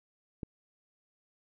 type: click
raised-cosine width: 3 ms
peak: -24 dBFS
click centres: 0.432 s
effects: none